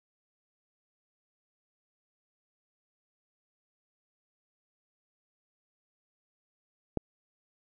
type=click; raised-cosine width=2 ms; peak=-15 dBFS; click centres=6.973 s; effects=none